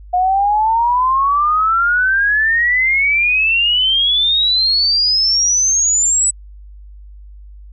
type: exponential sweep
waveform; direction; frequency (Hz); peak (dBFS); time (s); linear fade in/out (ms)
sine; up; 715 to 8000; -11; 0.13-6.31; 10
effects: added 50 Hz sine -34 dBFS peak until 7.72 s